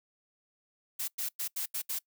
blue noise bursts at uneven times, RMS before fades -34 dBFS, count 6, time 0.99-1.08 / 1.18-1.29 / 1.39-1.48 / 1.56-1.66 / 1.74-1.82 / 1.89-1.99 s, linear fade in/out 10 ms, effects noise-tail reverb RT60 0.1 s tail -23 dB re dry

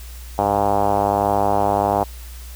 5% pulse tone with low-pass filter, 101.4 Hz, G#2, 41 cents flat, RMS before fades -18 dBFS, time 0.38-2.04 s, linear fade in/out 10 ms, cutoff 790 Hz, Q 3.5, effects added 60 Hz sine -33 dBFS peak until 2.55 s + white hiss -43 dBFS RMS until 2.55 s

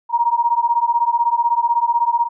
sine beating tone pair, 935 / 951 Hz, A#5 / A#5, +5 / +34 cents, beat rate 16 Hz, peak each -17 dBFS, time 0.09-2.29 s, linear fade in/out 50 ms, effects none

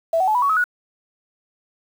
sine tone with pitch steps, 659.3 / 753 / 860 / 982.1 / 1121.7 / 1281.1 / 1463.1 Hz, E5 / F#5 / A5 / B5 / C#6 / E6 / F#6, 0 / +30 / -40 / -10 / +20 / -50 / -20 cents, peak -15 dBFS, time 0.13-0.641 s, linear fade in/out 5 ms, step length 73 ms, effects 7-bit

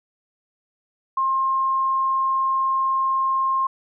sine tone, 1064 Hz, C6, 29 cents sharp, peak -18 dBFS, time 1.17-3.67 s, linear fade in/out 5 ms, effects none

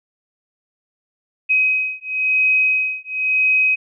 sine beating tone pair, 2528 / 2528.97 Hz, D#7 / D#7, +27 / +28 cents, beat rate 0.97 Hz, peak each -18 dBFS, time 1.49-3.76 s, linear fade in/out 20 ms, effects none

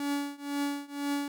45% pulse tone with tremolo, 285 Hz, C#4, 48 cents sharp, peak -27 dBFS, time 0-1.28 s, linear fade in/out 2 ms, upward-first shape triangle, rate 2 Hz, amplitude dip 95%, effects none

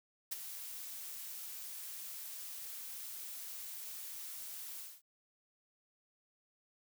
blue noise with ADSR envelope, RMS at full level -36 dBFS, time 0.31-5.02 s, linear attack 14 ms, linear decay 21 ms, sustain -10 dB, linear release 230 ms, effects none

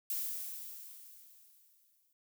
violet noise with exponential decay, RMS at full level -35 dBFS, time 0.1-2.13 s, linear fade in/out 2 ms, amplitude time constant 440 ms, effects none

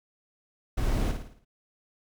brown noise with echo, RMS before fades -27 dBFS, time 0.77-1.12 s, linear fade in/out 10 ms, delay 55 ms, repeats 6, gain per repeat -6 dB, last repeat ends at 1.45 s, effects none

